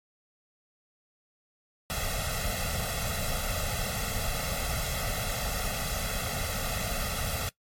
pink noise with comb filter, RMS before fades -31 dBFS, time 1.9-7.49 s, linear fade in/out 0 ms, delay 1.5 ms, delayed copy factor +1, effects noise-tail reverb RT60 0.1 s tail -20 dB re dry + MP3 64 kbps

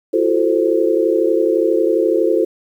sine chord, F# half-diminished seventh, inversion third, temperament equal with one note detuned, 337.9 / 370 / 440 / 523.3 Hz, E4 / F#4 / A4 / C5, +43 / 0 / 0 / 0 cents, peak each -17 / -19 / -17 / -19 dBFS, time 0.13-2.45 s, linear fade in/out 10 ms, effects 8-bit

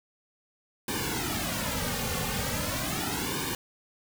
pink noise with flanger, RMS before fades -31 dBFS, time 0.88-3.55 s, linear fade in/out 2 ms, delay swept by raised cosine 1.5 to 3.1 ms, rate 0.39 Hz, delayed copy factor -1, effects none

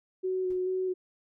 sine tone with vibrato, 370 Hz, F#4, in tune, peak -27 dBFS, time 0.23-0.94 s, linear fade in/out 20 ms, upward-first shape square, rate 2.3 Hz, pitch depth 14 cents each way
brown noise with exponential decay, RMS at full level -47 dBFS, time 0.5-0.65 s, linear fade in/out 5 ms, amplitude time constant 32 ms
effects none

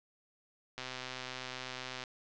click train, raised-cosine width 0.2 ms, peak -23 dBFS, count 162, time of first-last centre 0.78-2.038 s, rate 128 Hz, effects low-pass 6000 Hz 12 dB/octave

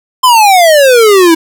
square exponential sweep, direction down, 1046.5 to 318.4 Hz, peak -3 dBFS, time 0.23-1.35 s, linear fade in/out 10 ms, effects none

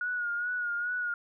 sine tone with vibrato, 1444 Hz, F#6, 43 cents flat, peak -29 dBFS, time 0.01-1.14 s, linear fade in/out 2 ms, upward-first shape sine, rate 2.4 Hz, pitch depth 42 cents each way, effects none

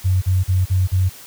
sine tone bursts, 93 Hz, F#2, 9 cents sharp, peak -13 dBFS, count 5, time 0.04-1.096 s, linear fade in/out 20 ms, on 180 ms, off 39 ms, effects white hiss -40 dBFS RMS until 1.26 s

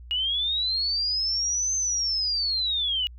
sine linear two-way sweep, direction up then down, 2866 to 6272 to 2866 Hz, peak -23 dBFS, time 0.11-3.07 s, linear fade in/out 0 ms, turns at 1.75 s, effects added 60 Hz sine -41 dBFS peak until 3.18 s

